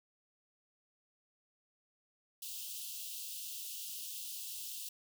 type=high-pass noise; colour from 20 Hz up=white; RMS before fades=-44 dBFS; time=2.42-4.89 s; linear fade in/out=5 ms; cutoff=2700 Hz; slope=96 dB/octave; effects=none